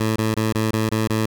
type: tone bursts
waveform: 15% pulse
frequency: 110 Hz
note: A2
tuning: in tune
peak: -12 dBFS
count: 7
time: 0-1.258 s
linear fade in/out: 5 ms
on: 160 ms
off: 23 ms
effects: none